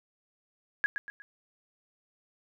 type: tone with echo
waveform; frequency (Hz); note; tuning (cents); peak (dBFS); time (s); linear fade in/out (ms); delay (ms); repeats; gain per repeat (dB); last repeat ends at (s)
sine; 1661.2; G#6; 0; -22; 0.84-0.86; 0; 120; 3; -8; 1.22
effects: none